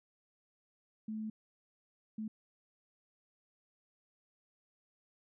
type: tone bursts at uneven times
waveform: sine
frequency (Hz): 217.3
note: A3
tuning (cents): -21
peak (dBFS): -37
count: 2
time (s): 1.08-1.3 / 2.18-2.28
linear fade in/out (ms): 5
effects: none